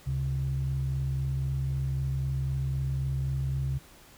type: tone pair together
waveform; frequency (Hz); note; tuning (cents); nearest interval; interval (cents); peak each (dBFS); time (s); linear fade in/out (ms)
sine; 70.2 / 134.06; C#2 / C3; +22 / +42; major seventh; 1120; -31 / -27; 0.06-3.79; 20
effects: tanh soft clip ceiling -21 dBFS + pink hiss -54 dBFS RMS until 4.17 s